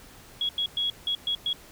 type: tone bursts at uneven times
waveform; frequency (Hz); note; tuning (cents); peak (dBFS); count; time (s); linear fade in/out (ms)
sine; 3332; G#7; +5; -24; 6; 0.41-0.49 / 0.58-0.66 / 0.77-0.9 / 1.07-1.15 / 1.27-1.35 / 1.46-1.53; 2
effects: pink hiss -50 dBFS RMS until 1.71 s